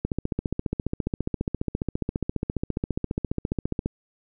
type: click train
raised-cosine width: 3 ms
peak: -12 dBFS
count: 57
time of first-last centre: 0.05-3.86 s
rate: 14.7 Hz
effects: none